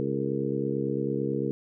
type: harmonic tone with a mistuned harmonic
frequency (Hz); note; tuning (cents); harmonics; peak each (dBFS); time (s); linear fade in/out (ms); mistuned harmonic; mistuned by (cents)
69; C#2; -7; 2 / 3 / 4 / 5 / 6 / 7; -33 / -33 / -33 / -33 / -33 / -33; 0-1.51; 0; 7; -57
effects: none